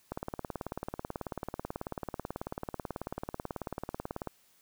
click train, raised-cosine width 1 ms, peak -21 dBFS, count 77, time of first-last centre 0.12-4.273 s, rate 18.3 Hz, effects white hiss -66 dBFS RMS until 4.61 s

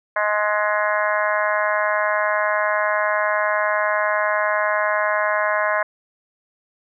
harmonic tone, 210 Hz, G#3, 19 cents sharp, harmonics 3 / 4 / 5 / 6 / 7 / 8 / 9 / 10, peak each -22 / -30 / -23 / -31 / -27 / -25 / -29 / -32 dBFS, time 0.16-5.83 s, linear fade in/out 5 ms, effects none

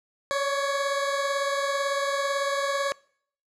20% pulse beating tone pair, 556 / 574 Hz, C#5 / D5, +5 / -40 cents, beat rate 18 Hz, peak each -20 / -27 dBFS, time 0.31-2.92 s, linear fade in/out 0 ms, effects noise-tail reverb RT60 0.6 s tail -25 dB re dry + low-pass 8000 Hz 12 dB/octave

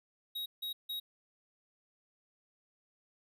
square tone bursts, 3800 Hz, A#7, 33 cents sharp, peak -37 dBFS, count 3, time 0.35-1 s, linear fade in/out 10 ms, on 110 ms, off 160 ms, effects none

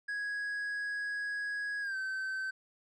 triangle tone with pitch glide, 1661.2 to 1541 Hz, G#6 to G6, 0 to -30 cents, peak -32 dBFS, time 0.08-2.51 s, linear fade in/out 10 ms, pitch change -130 cents, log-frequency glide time 1.81-1.96 s, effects resampled to 24000 Hz

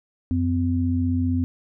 sine tone pair together, 90.19 / 255.1 Hz, F#2 / C4, -44 / -44 cents, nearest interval octave + tritone, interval 1800 cents, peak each -22 dBFS, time 0.31-1.44 s, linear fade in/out 0 ms, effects none

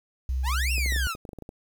sine tone, 64.6 Hz, C2, 21 cents flat, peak -24 dBFS, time 0.29-1.07 s, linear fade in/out 0 ms
sawtooth exponential two-way sweep, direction up then down, 784 to 2794 to 1224 Hz, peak -24 dBFS, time 0.43-1.16 s, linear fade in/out 50 ms, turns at 0.72 s
clicks, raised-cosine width 2 ms, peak -26 dBFS, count 11, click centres 0.781 / 0.861 / 0.923 / 0.962 / 1.151 / 1.252 / 1.291 / 1.332 / 1.387 / 1.423 / 1.491 s
effects 9-bit

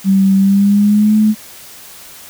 sine tone with pitch glide, 193.5 to 214.7 Hz, G3 to A3, -22 to -42 cents, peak -7 dBFS, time 0.04-1.35 s, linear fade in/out 50 ms, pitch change +180 cents, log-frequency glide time 0.37-1.16 s, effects white hiss -36 dBFS RMS until 2.29 s

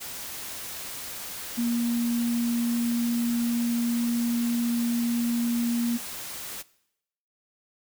sine tone in noise, 236.1 Hz, A#3, 22 cents sharp, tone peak -23 dBFS, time 1.57-5.98 s, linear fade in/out 20 ms, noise white, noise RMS -37 dBFS, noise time 0-6.63 s, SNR +11 dB, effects noise-tail reverb RT60 0.8 s tail -20 dB re dry

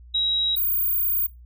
sine tone pair in turn, 3843 / 15329 Hz, B7 / A#9, -48 / +47 cents, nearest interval 2 octaves, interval 2395 cents, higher second, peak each -19 dBFS, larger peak neither, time 0.14-0.56 / 0.56-1.27 s, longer second, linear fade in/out 10 ms, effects noise-tail reverb RT60 0.2 s tail -19 dB re dry + added 60 Hz sine -43 dBFS peak until 1.45 s

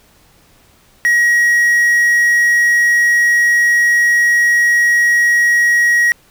triangle tone with quantisation, 1900 Hz, A#6, 33 cents sharp, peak -7 dBFS, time 1.05-6.12 s, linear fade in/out 0 ms, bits 5, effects pink hiss -50 dBFS RMS until 6.3 s

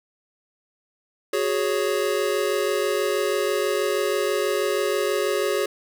square chord, F# suspended second, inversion none, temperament just, 370 / 416.2 / 555 Hz, F#4 / G#4 / C#5, 0 / +4 / +2 cents, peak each -27 / -25 / -27 dBFS, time 1.33-5.66 s, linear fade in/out 5 ms, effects none

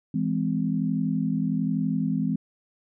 sine chord, E augmented, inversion none, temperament just, 164.81 / 206 / 257.5 Hz, E3 / G#3 / B#3, 0 / -14 / -28 cents, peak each -27 dBFS, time 0.14-2.36 s, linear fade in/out 5 ms, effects none

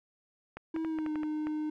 clicks, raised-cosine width 0.5 ms, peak -26 dBFS, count 8, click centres 0.57 / 0.763 / 0.848 / 0.987 / 1.063 / 1.157 / 1.233 / 1.47 s
triangle tone with pitch glide, 322.1 to 305.8 Hz, E4 to D#4, -40 to -30 cents, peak -29 dBFS, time 0.74-1.7 s, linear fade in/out 5 ms, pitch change -90 cents, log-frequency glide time 0.86-1.11 s
effects none

